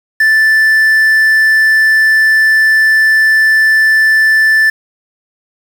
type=tone with quantisation; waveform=triangle; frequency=1760 Hz; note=A6; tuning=in tune; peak=-4 dBFS; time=0.2-4.7 s; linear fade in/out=5 ms; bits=5; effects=none